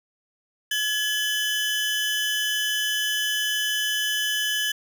40% pulse tone pair together, 1701 / 3028 Hz, G#6 / F#7, +41 / +39 cents, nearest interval minor seventh, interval 998 cents, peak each -25 dBFS, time 0.71-4.72 s, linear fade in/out 5 ms, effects none

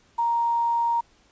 sine tone with quantisation, 935 Hz, A#5, 5 cents sharp, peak -20 dBFS, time 0.18-1.01 s, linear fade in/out 10 ms, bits 8, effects pink hiss -60 dBFS RMS until 1.31 s + resampled to 16000 Hz

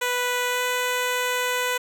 10% pulse tone with pitch glide, 493.9 to 497.6 Hz, B4 to B4, 0 to +13 cents, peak -14 dBFS, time 0.01-1.78 s, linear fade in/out 10 ms, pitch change +13 cents, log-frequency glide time 0.49-0.62 s, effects none

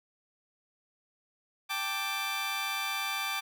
15% pulse chord, G suspended second, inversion none, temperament just, 784 / 882 / 1176 Hz, G5 / A5 / D6, 0 / +4 / +2 cents, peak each -31 / -34 / -28 dBFS, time 1.69-3.41 s, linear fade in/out 20 ms, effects none

